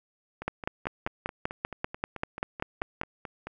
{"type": "two click trains", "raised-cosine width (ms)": 0.5, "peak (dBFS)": [-13, -22], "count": [14, 15], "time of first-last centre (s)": [[0.48, 3.014], [0.42, 3.47]], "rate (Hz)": [5.13, 4.59], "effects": []}